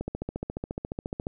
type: click train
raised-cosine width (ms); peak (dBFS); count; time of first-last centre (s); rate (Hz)
2; -18; 19; 0.01-1.269; 14.3
effects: none